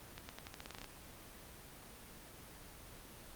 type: accelerating click train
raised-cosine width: 0.2 ms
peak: -28 dBFS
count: 12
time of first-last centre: 0.18-0.843 s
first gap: 110 ms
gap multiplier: 0.87
effects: pink hiss -54 dBFS RMS until 3.35 s + Opus 24 kbps